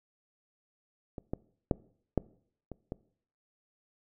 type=clicks; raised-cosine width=2 ms; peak=-26 / -19 / -12 / -12 / -27 / -22 dBFS; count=6; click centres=1.182 / 1.335 / 1.712 / 2.177 / 2.717 / 2.921 s; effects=noise-tail reverb RT60 0.6 s tail -22 dB re dry